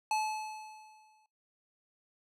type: tone with exponential decay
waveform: square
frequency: 863 Hz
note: A5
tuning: 34 cents flat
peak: -28 dBFS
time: 0.11-1.26 s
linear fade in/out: 2 ms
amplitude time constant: 250 ms
effects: noise-tail reverb RT60 0.2 s tail -23 dB re dry + low-pass 10000 Hz 12 dB/octave